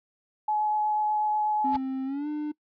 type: tone with vibrato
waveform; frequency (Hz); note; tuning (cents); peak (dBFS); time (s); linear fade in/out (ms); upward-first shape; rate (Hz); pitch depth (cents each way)
sine; 849; G#5; +38; -23; 0.48-1.77; 5; triangle; 8.2; 10
type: tone with pitch glide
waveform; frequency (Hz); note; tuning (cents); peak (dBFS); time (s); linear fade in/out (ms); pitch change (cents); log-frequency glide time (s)
triangle; 264.3 to 300.1; C4 to D4; +18 to +38; -26; 1.64-2.52; 10; +220; 2.05-2.28
type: noise with exponential growth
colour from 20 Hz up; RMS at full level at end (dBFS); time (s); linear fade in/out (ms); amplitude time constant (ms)
pink; -36; 1.66-1.76; 0; 20
effects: noise-tail reverb RT60 0.1 s tail -23 dB re dry + resampled to 11025 Hz